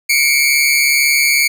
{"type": "tone pair together", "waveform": "sawtooth", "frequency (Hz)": [2176, 2318], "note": ["C#7", "D7"], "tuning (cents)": [-33, -23], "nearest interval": "minor second", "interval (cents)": 110, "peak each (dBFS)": -10, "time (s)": [0.09, 1.48], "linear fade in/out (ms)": 10, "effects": []}